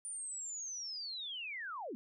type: linear sweep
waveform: sine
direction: down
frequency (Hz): 9320 to 207.7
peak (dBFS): -40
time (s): 0.05-1.95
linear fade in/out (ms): 0
effects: none